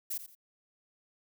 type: noise with echo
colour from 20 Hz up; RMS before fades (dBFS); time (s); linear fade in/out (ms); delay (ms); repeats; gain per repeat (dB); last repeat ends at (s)
violet; -35; 0.1-0.18; 10; 86; 2; -11; 0.352
effects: none